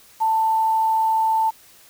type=tone with quantisation; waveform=sine; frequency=887 Hz; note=A5; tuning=14 cents sharp; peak=-16 dBFS; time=0.2-1.51 s; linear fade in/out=20 ms; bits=7; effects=white hiss -50 dBFS RMS until 1.89 s